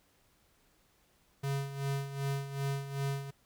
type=tone with tremolo; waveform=square; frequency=138.59 Hz; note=C#3; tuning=in tune; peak=-31 dBFS; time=1.43-3.31 s; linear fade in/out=10 ms; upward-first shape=sine; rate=2.6 Hz; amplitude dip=70%; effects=pink hiss -69 dBFS RMS until 3.45 s